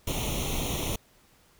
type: noise with comb filter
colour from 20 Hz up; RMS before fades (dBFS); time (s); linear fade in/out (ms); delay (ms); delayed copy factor
pink; -30; 0.07-0.96; 5; 0.31; +0.85
effects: pink hiss -61 dBFS RMS until 1.59 s